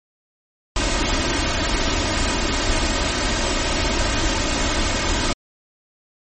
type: noise with comb filter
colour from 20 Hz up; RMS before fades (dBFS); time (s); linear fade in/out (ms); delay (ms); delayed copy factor
pink; -20; 0.76-5.33; 2; 3.2; +0.6
effects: MP3 32 kbps